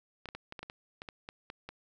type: clicks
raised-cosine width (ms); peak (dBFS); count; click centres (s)
0.3; -26; 12; 0.257 / 0.288 / 0.35 / 0.524 / 0.592 / 0.63 / 0.699 / 1.019 / 1.088 / 1.289 / 1.501 / 1.69
effects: none